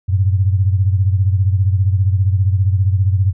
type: beating tone pair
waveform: sine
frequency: 93.9 / 108.9 Hz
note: F#2 / A2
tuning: +26 / -17 cents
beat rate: 15 Hz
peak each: -12 / -18 dBFS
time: 0.08-3.33 s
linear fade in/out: 20 ms
effects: none